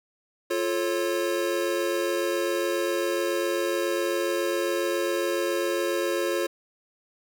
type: chord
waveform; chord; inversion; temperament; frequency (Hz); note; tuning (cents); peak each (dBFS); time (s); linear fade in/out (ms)
square; F augmented; none; just; 349.2 / 436.5 / 545.7; F4 / A4 / C#5; 0 / -14 / -27; -28 / -32 / -29; 0.5-6.47; 10
effects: none